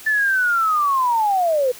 sine linear sweep, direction down, 1765 to 484.2 Hz, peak -15 dBFS, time 0.06-1.72 s, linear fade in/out 10 ms, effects white hiss -40 dBFS RMS until 1.79 s

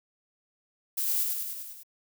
violet noise with echo, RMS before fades -29 dBFS, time 0.97-1.24 s, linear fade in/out 10 ms, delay 99 ms, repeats 6, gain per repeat -3 dB, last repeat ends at 1.834 s, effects none

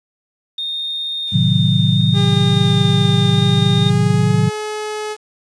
sine tone with vibrato, 3655 Hz, A#7, 35 cents flat, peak -20 dBFS, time 0.58-3.9 s, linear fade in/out 5 ms, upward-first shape square, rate 0.72 Hz, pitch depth 8 cents each way
sine chord, A diminished seventh, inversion none, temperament equal, 110 / 130.81 / 155.56 / 185 Hz, A2 / C3 / Eb3 / Gb3, 0 / 0 / 0 / 0 cents, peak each -17 dBFS, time 1.32-4.5 s, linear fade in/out 20 ms
sawtooth tone with pitch glide, 402.9 to 425.6 Hz, G4 to G#4, +48 to +42 cents, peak -18 dBFS, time 2.13-5.17 s, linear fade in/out 50 ms, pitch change +94 cents, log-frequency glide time 3.74-4.46 s
effects resampled to 22050 Hz + 7-bit

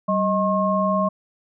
sine tone cluster, 192.2 / 627 / 1077 Hz, G3 / D#5 / C6, -34 / +13 / +50 cents, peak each -22 dBFS, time 0.08-1.09 s, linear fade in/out 10 ms, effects none

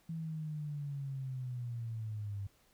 sine linear sweep, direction down, 164.81 to 98 Hz, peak -37 dBFS, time 0.09-2.47 s, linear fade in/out 5 ms, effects pink hiss -69 dBFS RMS until 2.73 s

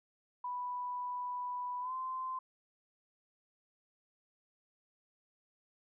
sine tone with pitch glide, 987.8 to 1035.7 Hz, B5 to C6, 0 to -18 cents, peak -36 dBFS, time 0.44-2.39 s, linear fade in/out 5 ms, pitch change +82 cents, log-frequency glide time 1.81-1.93 s, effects none

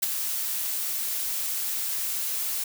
blue noise with ADSR envelope, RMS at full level -22 dBFS, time 0.02-2.64 s, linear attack 12 ms, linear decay 19 ms, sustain -7 dB, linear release 5 ms, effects none

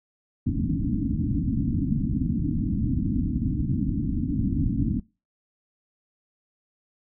white low-pass noise, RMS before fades -25 dBFS, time 0.46-5 s, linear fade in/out 10 ms, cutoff 300 Hz, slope 96 dB/octave, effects noise-tail reverb RT60 0.3 s tail -24 dB re dry

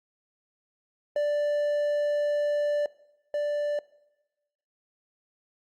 triangle tone pair in turn, 587.3 / 587.3 Hz, D5 / D5, 0 / 0 cents, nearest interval unison, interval 0 cents, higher neither, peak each -21 / -23 dBFS, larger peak first, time 1.16-2.86 / 3.34-3.79 s, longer first, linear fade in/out 2 ms, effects noise-tail reverb RT60 1.0 s tail -20 dB re dry + Opus 48 kbps

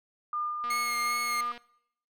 sine tone with tremolo, 1207 Hz, D6, 47 cents sharp, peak -28 dBFS, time 0.33-1.52 s, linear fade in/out 2 ms, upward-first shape sine, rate 3 Hz, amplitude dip 35%
click train, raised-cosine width 0.3 ms, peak -30 dBFS, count 225, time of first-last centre 0.64-1.577 s, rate 239 Hz
sawtooth tone with vibrato, 2154 Hz, C7, 50 cents sharp, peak -27 dBFS, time 0.7-1.41 s, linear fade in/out 5 ms, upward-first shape sine, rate 2.5 Hz, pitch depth 25 cents each way
effects noise-tail reverb RT60 0.7 s tail -21 dB re dry

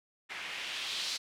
blue noise with low-pass filter sweep, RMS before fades -38 dBFS, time 0.29-1.18 s, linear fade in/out 20 ms, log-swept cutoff 2000 to 4500 Hz, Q 2, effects none

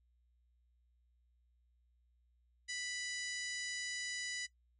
harmonic tone with a mistuned harmonic, 987.8 Hz, B5, in tune, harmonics 2 / 3 / 4 / 5 / 6 / 7 / 8 / 9 / 10, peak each -43 / -50 / -49 / -47 / -50 / -46 / -58 / -55 / -61 dBFS, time 2.68-4.47 s, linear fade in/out 20 ms, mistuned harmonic 10, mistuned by -44 cents, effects noise-tail reverb RT60 0.1 s tail -18 dB re dry + added 60 Hz sine -70 dBFS peak until 4.79 s

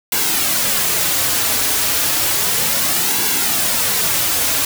white noise with flanger, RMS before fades -17 dBFS, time 0.12-4.65 s, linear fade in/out 2 ms, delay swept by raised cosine 1.6 to 5.7 ms, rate 0.32 Hz, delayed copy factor -0.55, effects none

